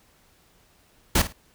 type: noise with echo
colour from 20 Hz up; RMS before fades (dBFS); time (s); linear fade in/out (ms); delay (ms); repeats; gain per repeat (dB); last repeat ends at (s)
pink; -19; 1.15-1.22; 5; 53; 2; -13; 1.326
effects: pink hiss -60 dBFS RMS until 1.54 s